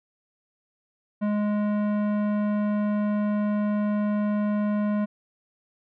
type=tone with tanh clipping; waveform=sine; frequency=208.3 Hz; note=G#3; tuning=5 cents sharp; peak=-24 dBFS; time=1.21-5.06 s; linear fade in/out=20 ms; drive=15 dB; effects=none